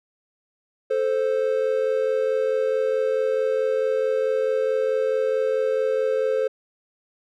triangle tone pair together, 438.7 / 523.3 Hz, A4 / C5, -5 / 0 cents, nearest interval minor third, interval 305 cents, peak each -21 / -20 dBFS, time 0.9-6.48 s, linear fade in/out 10 ms, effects none

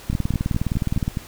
two click trains, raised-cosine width 5 ms, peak -11 / -9 dBFS, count 6 / 20, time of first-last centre 0.13-1.172 / 0.1-1.079 s, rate 4.8 / 19.4 Hz, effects pink hiss -42 dBFS RMS until 1.27 s

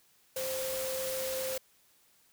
sine tone in noise, 523.3 Hz, C5, in tune, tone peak -34 dBFS, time 0.36-1.58 s, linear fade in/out 5 ms, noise white, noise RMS -38 dBFS, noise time 0.36-1.58 s, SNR +1 dB, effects white hiss -66 dBFS RMS until 2.32 s

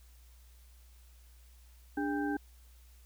sine tone cluster, 291.8 / 406.7 / 804 / 1564 Hz, D4 / G#4 / G5 / G6, -11 / -36 / +44 / -4 cents, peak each -32 / -40 / -39 / -40 dBFS, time 1.97-2.37 s, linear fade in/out 5 ms, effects added 60 Hz sine -55 dBFS peak until 3.05 s + white hiss -66 dBFS RMS until 3.05 s

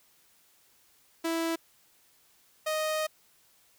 sawtooth tone pair in turn, 329.6 / 622.2 Hz, E4 / D#5, 0 / 0 cents, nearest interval major seventh, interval 1100 cents, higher second, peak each -24 dBFS, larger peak neither, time 1.24-1.56 / 2.66-3.07 s, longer second, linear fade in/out 10 ms, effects white hiss -64 dBFS RMS until 3.78 s

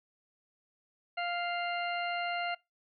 harmonic tone, 698.5 Hz, F5, in tune, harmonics 1 / 2 / 3 / 4 / 6, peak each -34 / -39 / -39 / -40 / -48 dBFS, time 1.17-2.55 s, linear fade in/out 10 ms, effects noise-tail reverb RT60 0.2 s tail -22 dB re dry

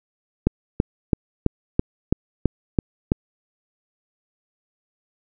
click train, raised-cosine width 3 ms, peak -3 dBFS, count 9, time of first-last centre 0.47-3.119 s, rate 3.02 Hz, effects none

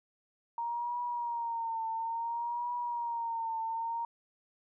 sine tone with vibrato, 932.3 Hz, A#5, in tune, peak -32 dBFS, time 0.58-4.05 s, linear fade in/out 2 ms, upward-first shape triangle, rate 0.58 Hz, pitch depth 69 cents each way, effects none

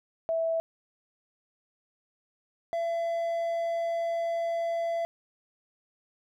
sine / triangle tone pair in turn, 656 / 672.9 Hz, E5 / E5, -9 / +35 cents, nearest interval unison, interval 44 cents, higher second, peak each -25 dBFS, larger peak neither, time 0.29-0.6 / 2.73-5.05 s, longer second, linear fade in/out 0 ms, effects none

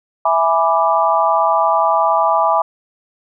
sine chord, E dominant seventh, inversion none, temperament equal, 659.3 / 830.6 / 987.8 / 1174.7 Hz, E5 / G#5 / B5 / D6, 0 / 0 / 0 / 0 cents, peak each -17 dBFS, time 0.25-2.62 s, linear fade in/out 5 ms, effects none

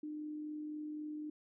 sine tone with amplitude modulation, 302.5 Hz, D#4, 49 cents flat, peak -39 dBFS, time 0.03-1.3 s, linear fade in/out 5 ms, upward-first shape sine, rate 43.8 Hz, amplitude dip 25%, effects none

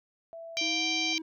sine tone with pitch glide, 663 to 735.6 Hz, E5 to F#5, +10 to -10 cents, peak -40 dBFS, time 0.33-1.13 s, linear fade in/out 0 ms, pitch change +180 cents, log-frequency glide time 0.58-0.86 s
harmonic tone, 784 Hz, G5, in tune, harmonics 3 / 4 / 5 / 6 / 7 / 8, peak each -31 / -33 / -35 / -37 / -38 / -39 dBFS, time 0.57-1.18 s, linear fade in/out 0 ms
triangle tone, 320.8 Hz, E4, 47 cents flat, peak -34 dBFS, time 0.61-1.22 s, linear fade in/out 5 ms
effects none

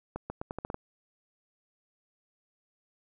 accelerating click train, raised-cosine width 1 ms, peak -21 dBFS, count 8, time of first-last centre 0.16-0.744 s, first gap 140 ms, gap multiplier 0.82, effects none

